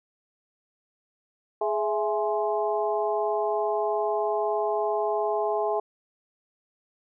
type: harmonic tone with a mistuned harmonic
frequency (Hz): 209.6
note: G#3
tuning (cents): +16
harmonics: 2 / 3 / 4 / 5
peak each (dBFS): -27 / -28 / -29 / -34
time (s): 1.61-5.8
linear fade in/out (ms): 5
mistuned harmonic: 3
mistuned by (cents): +88
effects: none